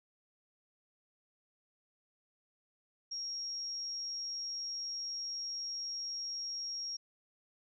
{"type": "tone", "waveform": "sine", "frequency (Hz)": 5588, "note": "F8", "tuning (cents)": 0, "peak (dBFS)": -37, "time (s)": [3.11, 6.97], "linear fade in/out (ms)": 10, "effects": []}